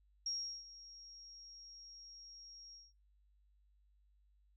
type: tone with ADSR envelope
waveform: sine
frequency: 5590 Hz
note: F8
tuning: 1 cent sharp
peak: -36 dBFS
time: 0.26-2.93 s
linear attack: 4 ms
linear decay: 370 ms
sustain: -17 dB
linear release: 190 ms
effects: noise-tail reverb RT60 0.2 s tail -20 dB re dry + added 50 Hz sine -68 dBFS peak until 4.56 s